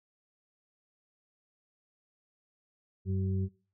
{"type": "harmonic tone", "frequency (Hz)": 95.3, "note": "G2", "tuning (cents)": -48, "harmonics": [1, 2, 4], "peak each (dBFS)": [-29, -35, -41], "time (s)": [3.05, 3.49], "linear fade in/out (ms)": 50, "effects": ["noise-tail reverb RT60 0.4 s tail -22 dB re dry"]}